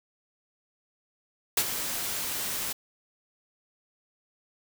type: noise with ADSR envelope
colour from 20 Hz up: white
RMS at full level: -22 dBFS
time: 1.57-2.73 s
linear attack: 5 ms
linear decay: 59 ms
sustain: -10 dB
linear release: 8 ms
effects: none